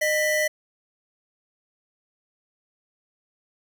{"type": "tone pair together", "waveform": "square", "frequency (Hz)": [612.4, 1975.5], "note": ["D#5", "B6"], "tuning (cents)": [-28, 0], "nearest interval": "octave + minor sixth", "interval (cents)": 2028, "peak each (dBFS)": -24, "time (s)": [0.01, 0.48], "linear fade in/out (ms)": 10, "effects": []}